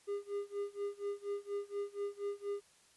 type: tone with tremolo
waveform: triangle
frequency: 404.9 Hz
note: G#4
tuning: 44 cents flat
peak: -32 dBFS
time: 0.07-2.61 s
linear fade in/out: 20 ms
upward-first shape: sine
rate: 4.2 Hz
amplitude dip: 95%
effects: white hiss -66 dBFS RMS until 2.96 s + resampled to 24000 Hz